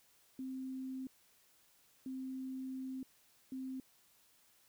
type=tone bursts at uneven times; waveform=sine; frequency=261.6 Hz; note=C4; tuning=in tune; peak=-40 dBFS; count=3; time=0.39-1.07 / 2.06-3.03 / 3.52-3.8 s; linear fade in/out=2 ms; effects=white hiss -69 dBFS RMS until 4.68 s